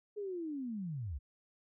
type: linear sweep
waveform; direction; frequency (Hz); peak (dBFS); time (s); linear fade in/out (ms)
sine; down; 425.2 to 58.27; -37; 0.16-1.19; 20
effects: none